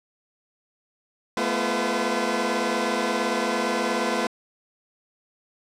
15% pulse tone cluster, 215.6 / 244.3 / 343.8 / 507 Hz, A3 / B3 / F4 / B4, -35 / -19 / -27 / +45 cents, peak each -22 dBFS, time 1.37-4.27 s, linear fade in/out 2 ms, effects low-pass 8000 Hz 12 dB/octave

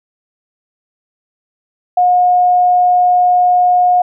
sine tone, 720 Hz, F#5, 47 cents flat, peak -7 dBFS, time 1.97-4.02 s, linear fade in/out 5 ms, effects none

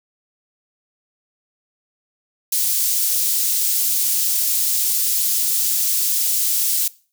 white high-pass noise, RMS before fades -19 dBFS, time 2.52-6.88 s, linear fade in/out 5 ms, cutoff 5400 Hz, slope 12 dB/octave, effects noise-tail reverb RT60 0.4 s tail -21 dB re dry

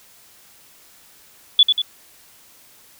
sine tone with echo, 3441 Hz, A7, 39 cents flat, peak -7 dBFS, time 1.59-1.63 s, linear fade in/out 2 ms, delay 94 ms, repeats 2, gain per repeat -5 dB, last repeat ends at 1.818 s, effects white hiss -50 dBFS RMS until 2.99 s

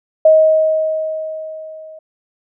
sine tone with level ramp, 630 Hz, D#5, 21 cents sharp, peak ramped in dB -4 to -33 dBFS, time 0.25-1.99 s, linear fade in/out 5 ms, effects none

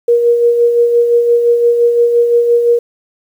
sine tone with tremolo, 473.9 Hz, A#4, 28 cents sharp, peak -5 dBFS, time 0.08-2.79 s, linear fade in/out 5 ms, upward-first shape sine, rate 5.8 Hz, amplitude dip 45%, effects 7-bit

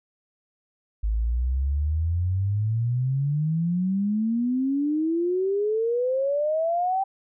sine exponential sweep, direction up, 51.7 to 785 Hz, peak -21 dBFS, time 1.03-7.04 s, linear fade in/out 10 ms, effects none

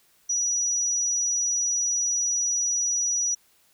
sine tone, 5840 Hz, F#8, 24 cents flat, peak -22 dBFS, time 0.29-3.35 s, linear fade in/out 10 ms, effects white hiss -62 dBFS RMS until 3.73 s

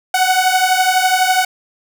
sawtooth beating tone pair, 738 / 750 Hz, F#5 / F#5, -5 / +23 cents, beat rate 12 Hz, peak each -11 dBFS, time 0.14-1.45 s, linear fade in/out 5 ms, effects none

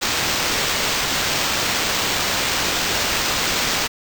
white noise with sample-and-hold, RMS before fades -21 dBFS, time 0.01-3.88 s, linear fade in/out 20 ms, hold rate 11025 Hz, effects none

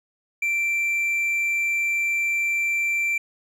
triangle tone, 2349 Hz, D7, in tune, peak -19 dBFS, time 0.42-3.18 s, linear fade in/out 5 ms, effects none

